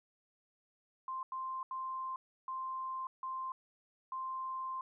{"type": "tone bursts at uneven times", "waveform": "sine", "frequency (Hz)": 1046.5, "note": "C6", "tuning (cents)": 0, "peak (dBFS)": -37, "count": 6, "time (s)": [[1.08, 1.23], [1.32, 1.63], [1.71, 2.16], [2.48, 3.07], [3.23, 3.52], [4.12, 4.81]], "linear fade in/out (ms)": 2, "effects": []}